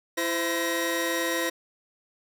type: tone cluster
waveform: sawtooth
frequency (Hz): 334.6 / 516 / 1890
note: E4 / C5 / A#6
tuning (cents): +26 / -24 / +23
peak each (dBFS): -26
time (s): 0.17-1.5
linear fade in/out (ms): 10
effects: none